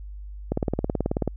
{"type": "click train", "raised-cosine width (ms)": 2, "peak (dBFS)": -10, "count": 15, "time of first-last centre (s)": [0.52, 1.277], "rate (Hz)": 18.5, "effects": ["added 50 Hz sine -35 dBFS peak until 1.36 s"]}